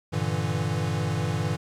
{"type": "chord", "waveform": "square", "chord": "E half-diminished seventh", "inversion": "first", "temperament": "equal", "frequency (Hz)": [98, 116.54, 146.83, 164.81], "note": ["G2", "Bb2", "D3", "E3"], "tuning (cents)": [0, 0, 0, 0], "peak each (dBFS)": -31, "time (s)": [0.12, 1.57], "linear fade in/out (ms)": 20, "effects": ["low-pass 9000 Hz 12 dB/octave", "10-bit"]}